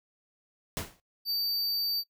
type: noise with exponential decay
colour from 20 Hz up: pink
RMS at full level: -30 dBFS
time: 0.77-1 s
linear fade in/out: 0 ms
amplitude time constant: 48 ms
type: tone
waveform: square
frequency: 4619 Hz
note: D8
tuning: 30 cents flat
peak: -28 dBFS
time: 1.25-2.04 s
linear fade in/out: 50 ms
effects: noise-tail reverb RT60 0.1 s tail -21 dB re dry